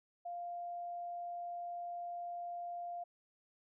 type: tone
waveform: sine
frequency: 698 Hz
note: F5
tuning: 1 cent flat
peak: -40 dBFS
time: 0.25-3.04 s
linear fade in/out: 10 ms
effects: none